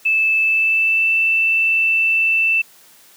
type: tone with pitch glide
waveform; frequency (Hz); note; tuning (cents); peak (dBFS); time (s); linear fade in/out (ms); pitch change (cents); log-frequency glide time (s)
sine; 2627 to 2659; E7 to E7; -7 to +14; -13; 0.05-2.62; 10; +21; 0.39-1.12
effects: white hiss -48 dBFS RMS until 3.16 s + high-pass 150 Hz 12 dB/octave